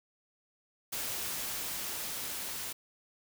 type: noise with level ramp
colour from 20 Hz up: white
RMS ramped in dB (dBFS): -36 to -39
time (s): 0.92-2.73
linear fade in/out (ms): 10
effects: none